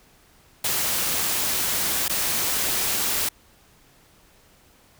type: noise with dropouts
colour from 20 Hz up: white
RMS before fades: -24 dBFS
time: 0.64-3.29 s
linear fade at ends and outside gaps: 5 ms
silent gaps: 2.082-2.095 s
effects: pink hiss -56 dBFS RMS until 4.99 s